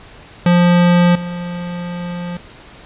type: tone with level steps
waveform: square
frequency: 175.4 Hz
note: F3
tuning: 8 cents sharp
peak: -9 / -23 dBFS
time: 0.46-2.37 s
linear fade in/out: 2 ms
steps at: 1.15 s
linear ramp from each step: 5 ms
effects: pink hiss -40 dBFS RMS until 2.85 s + resampled to 8000 Hz